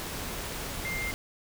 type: tone in noise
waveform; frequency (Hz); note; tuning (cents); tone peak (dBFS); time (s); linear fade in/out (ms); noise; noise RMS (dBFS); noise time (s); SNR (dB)
sine; 2100; C7; +6; -32; 0.85-1.11; 0; pink; -36; 0-1.14; +1
effects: none